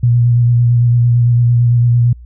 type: tone with vibrato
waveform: sine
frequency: 120 Hz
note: B2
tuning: 49 cents flat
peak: -7 dBFS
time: 0.03-2.13 s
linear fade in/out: 5 ms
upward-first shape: square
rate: 8.9 Hz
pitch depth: 17 cents each way
effects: added 60 Hz sine -32 dBFS peak until 2.25 s